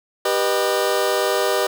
sawtooth chord, G augmented, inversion none, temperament just, 392 / 490 / 612.5 Hz, G4 / B4 / D#5, 0 / -14 / -27 cents, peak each -18 dBFS, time 0.25-1.67 s, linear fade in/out 5 ms, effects none

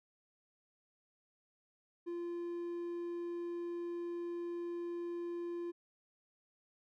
triangle tone, 345.3 Hz, F4, 20 cents flat, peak -36 dBFS, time 2.06-5.72 s, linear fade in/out 20 ms, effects none

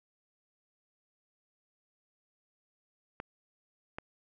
clicks, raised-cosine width 0.5 ms, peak -23 dBFS, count 2, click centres 3.201 / 3.985 s, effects none

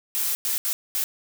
blue noise bursts at uneven times, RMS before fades -25 dBFS, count 4, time 0.15-0.35 / 0.45-0.58 / 0.65-0.73 / 0.95-1.04 s, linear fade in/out 0 ms, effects none

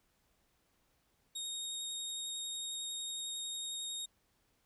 25% pulse tone with vibrato, 3729 Hz, A#7, in tune, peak -34 dBFS, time 1.35-4.06 s, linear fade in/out 10 ms, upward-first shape sine, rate 11 Hz, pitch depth 12 cents each way, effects pink hiss -75 dBFS RMS until 4.65 s

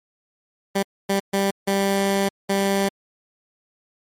15% pulse tone bursts at uneven times, 196.9 Hz, G3, 8 cents sharp, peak -12 dBFS, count 5, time 0.75-0.83 / 1.09-1.2 / 1.33-1.51 / 1.67-2.29 / 2.49-2.89 s, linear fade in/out 10 ms, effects MP3 64 kbps

